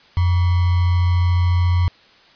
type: tone with sample-and-hold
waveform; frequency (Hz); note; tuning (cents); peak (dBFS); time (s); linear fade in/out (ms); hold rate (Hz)
sine; 88.6; F2; +25; -13; 0.17-1.88; 0; 1050
effects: white hiss -50 dBFS RMS until 2.35 s + resampled to 11025 Hz